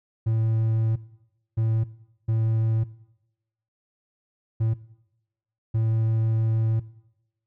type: tone bursts at uneven times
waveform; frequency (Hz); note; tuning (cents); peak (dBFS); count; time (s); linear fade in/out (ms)
triangle; 111.7; A2; +27; -18; 5; 0.26-0.96 / 1.57-1.84 / 2.28-2.84 / 4.6-4.74 / 5.74-6.8; 10
effects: noise-tail reverb RT60 0.9 s tail -19 dB re dry